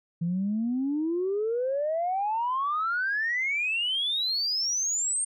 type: exponential sweep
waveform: sine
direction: up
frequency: 164.81 to 8790 Hz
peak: -24 dBFS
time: 0.21-5.25 s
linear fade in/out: 10 ms
effects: tanh soft clip ceiling -20 dBFS